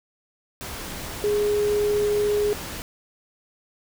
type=tone in noise; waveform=sine; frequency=415.3 Hz; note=G#4; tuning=in tune; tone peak=-19 dBFS; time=1.24-2.53 s; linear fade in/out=0 ms; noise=pink; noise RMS=-34 dBFS; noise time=0.61-2.82 s; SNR=+12 dB; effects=none